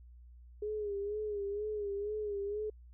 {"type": "tone with vibrato", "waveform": "sine", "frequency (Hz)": 413, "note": "G#4", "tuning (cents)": -10, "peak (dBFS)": -34, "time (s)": [0.62, 2.7], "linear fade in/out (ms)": 5, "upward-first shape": "sine", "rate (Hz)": 2.1, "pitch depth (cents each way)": 63, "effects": ["added 60 Hz sine -52 dBFS peak until 2.93 s"]}